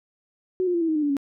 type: tone with pitch steps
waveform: sine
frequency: 370 / 355.3 / 341.3 / 327.7 / 314.7 / 302.3 / 290.3 / 278.8 Hz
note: F#4 / F4 / F4 / E4 / D#4 / D#4 / D4 / C#4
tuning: 0 / +30 / -40 / -10 / +20 / -50 / -20 / +10 cents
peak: -20 dBFS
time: 0.6-1.168 s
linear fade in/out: 0 ms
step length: 71 ms
effects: none